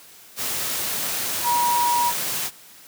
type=tone in noise; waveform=sine; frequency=959 Hz; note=A#5; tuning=49 cents sharp; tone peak=-18 dBFS; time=1.43-2.13 s; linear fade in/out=50 ms; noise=white; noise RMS=-26 dBFS; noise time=0.36-2.51 s; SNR=+5 dB; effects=white hiss -47 dBFS RMS until 2.87 s + high-pass 80 Hz 12 dB/octave